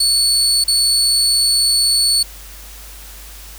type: tone with dropouts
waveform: 30% pulse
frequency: 4436 Hz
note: C#8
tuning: in tune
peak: -9 dBFS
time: 0-2.23 s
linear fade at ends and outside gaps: 5 ms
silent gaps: 0.64-0.679 s
effects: added 50 Hz sine -36 dBFS peak until 3.58 s + white hiss -38 dBFS RMS until 3.58 s